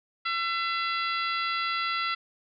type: harmonic tone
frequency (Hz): 675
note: E5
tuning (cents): +41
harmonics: 2 / 3 / 4 / 5 / 6 / 7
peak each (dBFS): -29 / -33 / -35 / -37 / -39 / -40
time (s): 0.25-2.15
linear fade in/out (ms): 10
effects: none